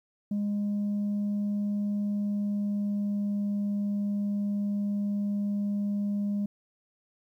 sine tone with pitch glide, 205.1 to 203.6 Hz, G#3 to G#3, -21 to -34 cents, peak -24 dBFS, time 0.31-6.46 s, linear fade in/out 5 ms, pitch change -13 cents, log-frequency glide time 2-3.48 s, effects tanh soft clip ceiling -25 dBFS + 11-bit

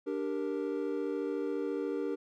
triangle chord, G minor, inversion second, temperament equal, 293.7 / 392 / 466.2 Hz, D4 / G4 / Bb4, 0 / 0 / 0 cents, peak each -34 dBFS, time 0.06-2.16 s, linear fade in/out 20 ms, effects none

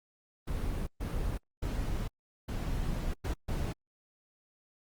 brown noise bursts at uneven times, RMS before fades -33 dBFS, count 6, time 0.47-0.87 / 1-1.38 / 1.62-2.08 / 2.48-3.14 / 3.24-3.34 / 3.48-3.73 s, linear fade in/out 10 ms, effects Opus 24 kbps

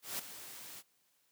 white noise with ADSR envelope, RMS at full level -37 dBFS, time 0.02-0.83 s, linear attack 170 ms, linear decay 7 ms, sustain -12 dB, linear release 45 ms, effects white hiss -74 dBFS RMS until 1.31 s + high-pass 100 Hz 12 dB/octave

